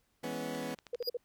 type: chord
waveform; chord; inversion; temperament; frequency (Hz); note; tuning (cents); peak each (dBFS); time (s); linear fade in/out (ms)
20% pulse; C# minor seventh; first; equal; 164.81 / 207.7 / 246.9 / 277.2; E3 / G#3 / B3 / C#4; 0 / 0 / 0 / 0; -39 / -40 / -35 / -37; 0.23-0.75; 10
type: click train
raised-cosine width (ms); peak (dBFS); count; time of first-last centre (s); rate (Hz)
0.2; -31; 7; 0.55-1.026; 12.6
type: tone bursts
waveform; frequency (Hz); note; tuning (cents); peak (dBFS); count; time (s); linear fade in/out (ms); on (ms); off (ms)
sine; 483.4; B4; -37; -32; 4; 0.93-1.171; 5; 28; 43
type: tone with exponential growth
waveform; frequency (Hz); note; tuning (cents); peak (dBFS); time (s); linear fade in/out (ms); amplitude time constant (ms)
square; 4866; D#8; -39; -30; 0.99-1.09; 2; 21
effects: pink hiss -75 dBFS RMS until 1.24 s